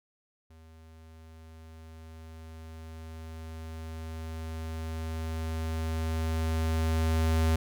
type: tone with level ramp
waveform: square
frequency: 80.5 Hz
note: E2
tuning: 41 cents flat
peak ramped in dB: -52 to -23 dBFS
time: 0.5-7.56 s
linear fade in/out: 5 ms
effects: none